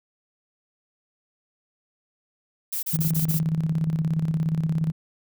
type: noise bursts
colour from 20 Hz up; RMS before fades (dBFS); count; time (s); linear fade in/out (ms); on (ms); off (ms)
violet; -28; 5; 2.72-3.394; 10; 110; 31
type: tone with tremolo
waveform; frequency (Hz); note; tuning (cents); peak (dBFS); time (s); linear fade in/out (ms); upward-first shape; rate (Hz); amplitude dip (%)
sine; 159.9; D#3; +48; -19; 2.93-4.92; 10; square; 17; 55
effects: none